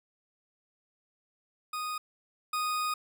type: tone pair in turn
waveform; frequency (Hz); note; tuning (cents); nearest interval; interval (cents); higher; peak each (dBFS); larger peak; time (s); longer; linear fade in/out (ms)
40% pulse; 1241 / 1241; D#6 / D#6; -5 / -5; unison; 0; neither; -32 / -28; second; 1.73-1.98 / 2.53-2.94; second; 5
effects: none